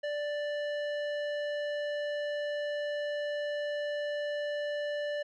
square tone with low-pass filter, 587.3 Hz, D5, in tune, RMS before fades -34 dBFS, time 0.03-5.23 s, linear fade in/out 10 ms, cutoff 2800 Hz, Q 0.99, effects none

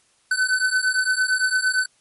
square beating tone pair, 1510 / 1518.8 Hz, F#6 / F#6, +35 / +45 cents, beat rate 8.8 Hz, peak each -22 / -22 dBFS, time 0.31-1.86 s, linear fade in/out 5 ms, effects white hiss -61 dBFS RMS until 2 s + MP3 48 kbps

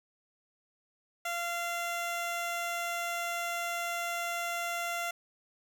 15% pulse tone, 689 Hz, F5, 24 cents flat, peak -26 dBFS, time 1.25-5.11 s, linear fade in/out 5 ms, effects none

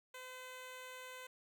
10% pulse tone, 510 Hz, C5, 44 cents flat, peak -40 dBFS, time 0.14-1.27 s, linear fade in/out 5 ms, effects none

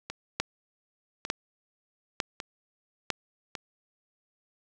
two click trains, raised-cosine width 0.2 ms, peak -9 / -18 dBFS, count 4 / 4, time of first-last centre 0.4-3.103 / 0.1-3.552 s, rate 1.11 / 0.869 Hz, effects none

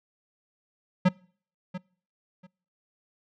square tone with echo, 182.8 Hz, F#3, 21 cents flat, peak -17 dBFS, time 1.05-1.09 s, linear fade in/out 10 ms, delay 690 ms, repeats 2, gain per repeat -15 dB, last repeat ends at 2.47 s, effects noise-tail reverb RT60 0.5 s tail -25 dB re dry + low-pass 3000 Hz 12 dB/octave

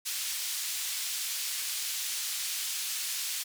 pink band-pass noise, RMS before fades -34 dBFS, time 0.05-3.44 s, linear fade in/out 20 ms, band 3500 to 16000 Hz, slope 12 dB/octave, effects none

